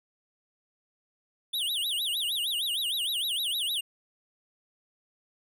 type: tone with vibrato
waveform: square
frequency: 3322 Hz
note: G#7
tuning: in tune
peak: -28 dBFS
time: 1.53-3.81 s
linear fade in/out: 10 ms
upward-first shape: sine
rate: 6.5 Hz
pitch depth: 290 cents each way
effects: none